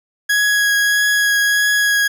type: tone with vibrato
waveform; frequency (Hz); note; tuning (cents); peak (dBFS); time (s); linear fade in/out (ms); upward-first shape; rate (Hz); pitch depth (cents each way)
40% pulse; 1663; G#6; +2; -12; 0.29-2.08; 10; triangle; 1.6; 12
effects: none